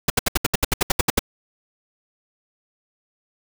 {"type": "noise bursts", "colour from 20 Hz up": "pink", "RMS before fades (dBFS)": -17, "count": 13, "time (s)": [0.08, 1.193], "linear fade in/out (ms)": 5, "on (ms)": 21, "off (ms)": 70, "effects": []}